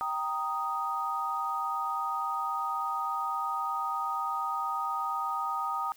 sine chord, Eb major, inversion first, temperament equal, 784 / 932.3 / 1244.5 Hz, G5 / Bb5 / Eb6, 0 / 0 / 0 cents, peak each -36 / -35 / -31 dBFS, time 0.01-5.92 s, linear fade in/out 0 ms, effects white hiss -58 dBFS RMS until 5.96 s

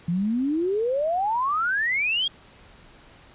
sine exponential sweep, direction up, 164.81 to 3322 Hz, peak -21 dBFS, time 0.08-2.28 s, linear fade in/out 5 ms, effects pink hiss -51 dBFS RMS until 3.34 s + resampled to 8000 Hz

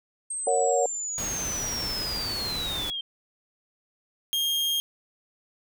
sine linear sweep, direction down, 8440 to 3136 Hz, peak -29 dBFS, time 0.3-3.01 s, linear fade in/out 5 ms
sine chord, F# major, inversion first, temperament equal with one note detuned, 466.2 / 554.4 / 731.1 Hz, A#4 / C#5 / F#5, 0 / 0 / -21 cents, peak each -25 dBFS, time 0.47-0.86 s, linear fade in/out 2 ms
pink noise, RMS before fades -35 dBFS, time 1.18-2.9 s, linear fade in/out 0 ms
40% pulse tone, 3227 Hz, G7, 50 cents sharp, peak -23 dBFS, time 4.33-4.8 s, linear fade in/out 0 ms
effects none

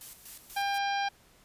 blue noise with tremolo, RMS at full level -44 dBFS, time 0.01-0.78 s, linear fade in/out 0 ms, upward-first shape square, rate 4.1 Hz, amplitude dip 65%
harmonic tone, 799 Hz, G5, 33 cents sharp, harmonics 1 / 2 / 3 / 4 / 5 / 6 / 7, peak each -29 / -35 / -39 / -41 / -43 / -45 / -46 dBFS, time 0.56-1.09 s, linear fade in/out 10 ms
effects pink hiss -61 dBFS RMS until 1.44 s + resampled to 32000 Hz

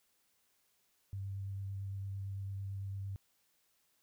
sine tone with vibrato, 98 Hz, G2, in tune, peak -38 dBFS, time 1.13-3.16 s, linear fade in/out 0 ms, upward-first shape sine, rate 8.9 Hz, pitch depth 12 cents each way, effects white hiss -75 dBFS RMS until 4.02 s

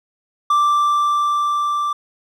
triangle tone with level ramp, 1174.7 Hz, D6, in tune, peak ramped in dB -10 to -16 dBFS, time 0.5-1.93 s, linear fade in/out 5 ms, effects none

